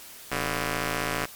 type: ring-modulated tone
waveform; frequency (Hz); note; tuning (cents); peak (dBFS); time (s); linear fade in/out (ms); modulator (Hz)
5% pulse; 139.9; C#3; +16; -12; 0.31-1.26; 10; 867
effects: white hiss -45 dBFS RMS until 1.35 s + MP3 96 kbps